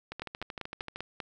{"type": "two click trains", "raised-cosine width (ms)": 0.3, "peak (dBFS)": [-22, -20], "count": [12, 6], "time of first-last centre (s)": [[0.12, 0.96], [0.22, 1.202]], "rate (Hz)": [13.1, 5.09], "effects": []}